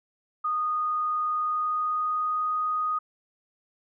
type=tone with pitch glide; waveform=sine; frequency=1234 to 1244 Hz; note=D#6 to D#6; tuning=-15 to -1 cents; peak=-24 dBFS; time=0.44-2.99 s; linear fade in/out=10 ms; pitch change=+14 cents; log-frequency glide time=1.32-2.52 s; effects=none